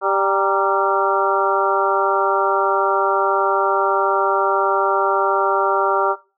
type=harmonic tone with a mistuned harmonic; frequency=196 Hz; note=G3; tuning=in tune; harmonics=2 / 3 / 4 / 5 / 6 / 7; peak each=-22 / -22 / -22 / -22 / -22 / -22 dBFS; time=0.01-6.16 s; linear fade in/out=50 ms; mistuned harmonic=5; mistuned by=-75 cents; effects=noise-tail reverb RT60 0.3 s tail -17 dB re dry